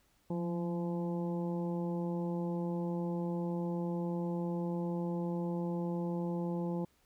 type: harmonic tone with a mistuned harmonic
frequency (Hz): 171.5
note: F3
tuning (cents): -31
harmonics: 1 / 2 / 3 / 4 / 5 / 6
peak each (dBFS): -34 / -39 / -42 / -54 / -46 / -56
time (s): 0.3-6.85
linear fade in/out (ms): 5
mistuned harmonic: 1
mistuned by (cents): +34
effects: pink hiss -71 dBFS RMS until 7.05 s